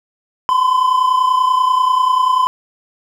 triangle tone pair together, 1013.7 / 1044 Hz, B5 / C6, +45 / -4 cents, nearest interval minor second, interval 51 cents, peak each -10 / -16 dBFS, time 0.49-2.47 s, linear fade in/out 0 ms, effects none

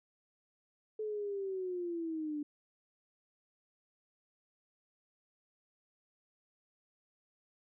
sine linear sweep, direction down, 434.4 to 291.3 Hz, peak -35 dBFS, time 0.99-2.43 s, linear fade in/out 5 ms, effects none

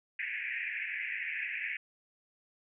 pink band-pass noise, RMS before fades -37 dBFS, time 0.19-1.77 s, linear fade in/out 2 ms, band 1700 to 2600 Hz, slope 96 dB/octave, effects none

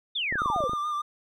sine exponential sweep, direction down, 3700 to 471.5 Hz, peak -26 dBFS, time 0.15-0.68 s, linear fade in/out 10 ms
clicks, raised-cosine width 2 ms, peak -22 dBFS, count 10, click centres 0.325 / 0.356 / 0.419 / 0.459 / 0.501 / 0.562 / 0.605 / 0.639 / 0.695 / 0.734 s
triangle tone with vibrato, 1196 Hz, D6, 31 cents sharp, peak -25 dBFS, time 0.38-1.02 s, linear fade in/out 10 ms, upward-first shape sine, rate 6.5 Hz, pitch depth 36 cents each way
effects none

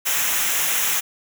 white noise with comb filter, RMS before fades -21 dBFS, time 0.05-1.01 s, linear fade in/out 20 ms, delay 0.22 ms, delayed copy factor -0.65, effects none

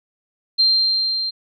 sine tone with level ramp, 4166 Hz, C8, 8 cents flat, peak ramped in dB -11 to -21 dBFS, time 0.58-1.31 s, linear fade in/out 20 ms, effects none

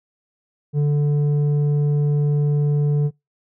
square tone with low-pass filter, 146.5 Hz, D3, 4 cents flat, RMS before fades -18 dBFS, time 0.73-3.11 s, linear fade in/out 50 ms, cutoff 300 Hz, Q 8, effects noise-tail reverb RT60 0.2 s tail -25 dB re dry

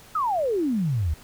sine exponential sweep, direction down, 1329 to 70.2 Hz, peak -21 dBFS, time 0.15-1.14 s, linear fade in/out 5 ms, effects pink hiss -49 dBFS RMS until 1.23 s

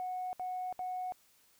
sine tone bursts, 735 Hz, F#5, 12 cents flat, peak -34 dBFS, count 3, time 0-1.122 s, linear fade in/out 0 ms, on 330 ms, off 66 ms, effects tanh soft clip ceiling -31 dBFS + white hiss -67 dBFS RMS until 1.59 s

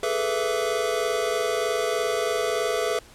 square tone cluster, 414.1 / 437.3 / 495.2 / 666 / 1159 Hz, G#4 / A4 / B4 / E5 / D6, -5 / -11 / +5 / +18 / -23 cents, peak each -32 / -29 / -29 / -29 / -35 dBFS, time 0.03-2.99 s, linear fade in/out 2 ms, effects pink hiss -50 dBFS RMS until 3.14 s + low-pass 11000 Hz 12 dB/octave

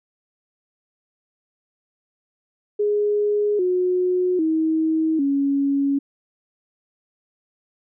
sine tone with pitch steps, 415.3 / 363.6 / 318.4 / 278.8 Hz, G#4 / F#4 / D#4 / C#4, 0 / -30 / +40 / +10 cents, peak -17 dBFS, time 2.79-5.99 s, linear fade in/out 10 ms, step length 800 ms, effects none

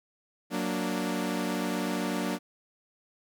sawtooth chord, Gb augmented, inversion none, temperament equal, 185 / 233.1 / 293.7 Hz, Gb3 / Bb3 / D4, 0 / 0 / 0 cents, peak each -29 dBFS, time 0.5-2.39 s, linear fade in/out 50 ms, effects none

